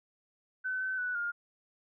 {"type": "tone with pitch steps", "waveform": "sine", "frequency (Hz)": [1516, 1526, 1483, 1414], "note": ["F#6", "G6", "F#6", "F6"], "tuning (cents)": [42, -47, 4, 21], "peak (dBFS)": -31, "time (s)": [0.64, 1.32], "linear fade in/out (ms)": 20, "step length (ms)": 170, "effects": []}